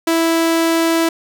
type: tone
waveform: sawtooth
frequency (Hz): 329.6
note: E4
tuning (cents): 0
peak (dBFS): -9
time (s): 0.07-1.09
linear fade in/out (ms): 5
effects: none